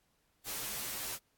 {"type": "noise with comb filter", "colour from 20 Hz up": "white", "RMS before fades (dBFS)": -39, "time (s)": [0.44, 1.19], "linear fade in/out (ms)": 50, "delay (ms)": 12, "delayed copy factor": -0.95, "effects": ["pink hiss -75 dBFS RMS until 1.37 s", "AAC 64 kbps"]}